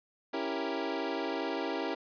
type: chord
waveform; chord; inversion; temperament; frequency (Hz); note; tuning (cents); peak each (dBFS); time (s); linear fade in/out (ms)
25% pulse; C# diminished seventh; none; equal; 277.2 / 329.6 / 392 / 466.2; C#4 / E4 / G4 / Bb4; 0 / 0 / 0 / 0; -34 / -33 / -34 / -35; 0.33-1.95; 10
effects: resampled to 11025 Hz